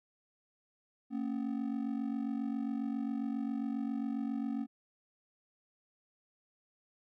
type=ring-modulated tone; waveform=triangle; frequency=250.7 Hz; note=B3; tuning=26 cents sharp; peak=-28 dBFS; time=1.1-4.67 s; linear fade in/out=50 ms; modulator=23.7 Hz; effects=none